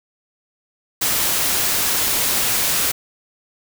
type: noise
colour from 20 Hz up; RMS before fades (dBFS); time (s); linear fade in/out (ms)
white; -19; 1.01-2.92; 10
effects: none